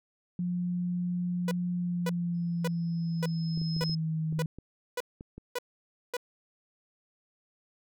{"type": "tone with pitch glide", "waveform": "sine", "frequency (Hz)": [177.3, 157.96], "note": ["F3", "D#3"], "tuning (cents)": [26, 26], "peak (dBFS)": -28, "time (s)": [0.39, 4.46], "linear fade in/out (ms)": 2, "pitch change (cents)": -200, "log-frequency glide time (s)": [1.71, 4.31]}
{"type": "tone bursts", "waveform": "sawtooth", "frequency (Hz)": 492.3, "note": "B4", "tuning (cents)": -6, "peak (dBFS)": -26, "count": 9, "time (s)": [1.48, 6.168], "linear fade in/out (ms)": 2, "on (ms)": 32, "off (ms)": 550}
{"type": "tone with exponential growth", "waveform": "sine", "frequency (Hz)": 5150, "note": "E8", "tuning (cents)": -41, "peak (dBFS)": -32, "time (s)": [2.34, 3.95], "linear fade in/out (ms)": 5, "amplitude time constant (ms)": 350}
{"type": "clicks", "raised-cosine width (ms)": 3, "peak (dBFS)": -30, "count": 10, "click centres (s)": [3.575, 3.616, 3.765, 3.818, 3.896, 4.326, 4.387, 4.586, 5.209, 5.38]}
{"effects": []}